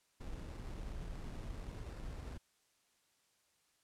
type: noise with sample-and-hold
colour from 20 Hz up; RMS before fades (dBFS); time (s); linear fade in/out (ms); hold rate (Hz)
brown; -45; 0.2-2.38; 10; 3150
effects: white hiss -75 dBFS RMS until 3.83 s + low-pass 10000 Hz 12 dB/octave